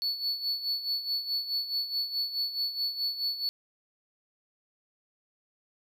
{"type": "tone with tremolo", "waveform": "triangle", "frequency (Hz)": 4435, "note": "C#8", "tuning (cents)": 0, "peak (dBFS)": -25, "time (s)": [0.02, 3.49], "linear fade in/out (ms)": 0, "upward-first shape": "sine", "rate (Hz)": 4.7, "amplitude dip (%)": 70, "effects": []}